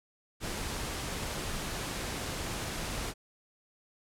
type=noise; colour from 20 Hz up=pink; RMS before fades=-36 dBFS; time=0.4-3.14 s; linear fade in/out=50 ms; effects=low-pass 11000 Hz 12 dB/octave